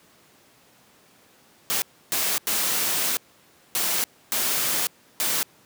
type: noise bursts at uneven times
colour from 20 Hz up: white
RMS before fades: -24 dBFS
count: 6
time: 1.7-1.82 / 2.12-2.38 / 2.47-3.17 / 3.75-4.04 / 4.32-4.87 / 5.2-5.43 s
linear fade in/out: 0 ms
effects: pink hiss -56 dBFS RMS until 5.65 s + high-pass 150 Hz 12 dB/octave